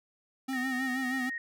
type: tone with vibrato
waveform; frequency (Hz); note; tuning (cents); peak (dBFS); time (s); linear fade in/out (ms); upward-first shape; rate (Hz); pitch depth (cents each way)
square; 257.6; C4; -27; -32; 0.48-1.3; 10; sine; 6.3; 62
type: tone with pitch glide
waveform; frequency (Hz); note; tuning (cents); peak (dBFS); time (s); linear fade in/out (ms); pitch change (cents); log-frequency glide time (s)
sine; 1847 to 1865.2; A#6 to A#6; -16 to +1; -33; 0.53-1.38; 2; +17; 0.67-1.11
effects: none